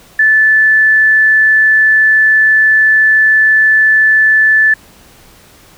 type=tone; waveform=sine; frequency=1747 Hz; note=A6; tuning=13 cents flat; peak=-5 dBFS; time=0.19-4.74 s; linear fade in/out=5 ms; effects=pink hiss -42 dBFS RMS until 5.77 s